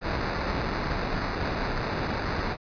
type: noise with sample-and-hold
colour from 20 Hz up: pink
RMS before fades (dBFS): -29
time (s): 0.01-2.57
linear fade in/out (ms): 50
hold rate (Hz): 3150
effects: resampled to 11025 Hz